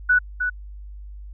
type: tone with echo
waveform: sine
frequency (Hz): 1480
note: F#6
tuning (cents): 0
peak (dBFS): -13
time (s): 0.09-0.19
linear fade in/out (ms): 10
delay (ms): 310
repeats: 1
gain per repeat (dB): -7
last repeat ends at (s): 0.5
effects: added 50 Hz sine -35 dBFS peak until 1.33 s